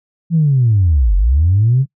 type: linear two-way sweep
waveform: sine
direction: down then up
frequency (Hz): 171.4 to 43.65 to 140.5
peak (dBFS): -8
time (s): 0.3-1.86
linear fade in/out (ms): 50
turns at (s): 1.16
effects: noise-tail reverb RT60 0.1 s tail -23 dB re dry + tanh soft clip ceiling -4 dBFS